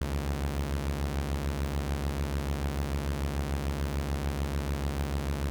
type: beating tone pair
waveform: sawtooth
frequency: 69.3 / 76.1 Hz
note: C#2 / D#2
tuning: 0 / -38 cents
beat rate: 6.8 Hz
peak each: -26 / -31 dBFS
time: 0.01-5.5 s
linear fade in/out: 0 ms
effects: none